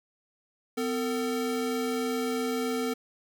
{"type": "tone pair together", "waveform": "square", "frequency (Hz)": [253.3, 451.3], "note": ["B3", "A4"], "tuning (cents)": [44, 44], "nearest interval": "minor seventh", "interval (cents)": 1000, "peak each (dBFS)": [-31, -31], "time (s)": [0.77, 2.94], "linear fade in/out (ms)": 10, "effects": []}